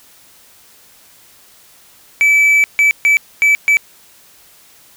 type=tone bursts at uneven times; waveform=triangle; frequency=2306 Hz; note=D7; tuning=32 cents flat; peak=-6 dBFS; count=5; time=2.21-2.64 / 2.79-2.91 / 3.05-3.17 / 3.42-3.55 / 3.68-3.77 s; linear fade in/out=0 ms; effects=white hiss -46 dBFS RMS until 4.96 s